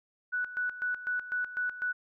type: tone with tremolo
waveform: sine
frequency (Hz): 1480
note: F#6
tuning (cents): 0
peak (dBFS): -28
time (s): 0.32-1.93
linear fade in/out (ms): 20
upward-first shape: square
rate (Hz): 4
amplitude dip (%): 75
effects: none